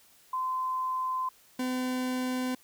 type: tone pair in turn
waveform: sine / 40% pulse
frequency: 1030 / 254.2 Hz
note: C6 / C4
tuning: -28 / -50 cents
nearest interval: 2 octaves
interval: 2422 cents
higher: first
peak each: -28 dBFS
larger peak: neither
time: 0.33-1.29 / 1.59-2.55 s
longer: neither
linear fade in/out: 5 ms
effects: white hiss -60 dBFS RMS until 2.63 s